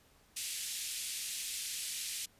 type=band-pass noise; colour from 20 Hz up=white; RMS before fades=-40 dBFS; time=0.36-2.26 s; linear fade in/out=10 ms; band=2300 to 11000 Hz; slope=24 dB/octave; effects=pink hiss -66 dBFS RMS until 2.39 s + resampled to 32000 Hz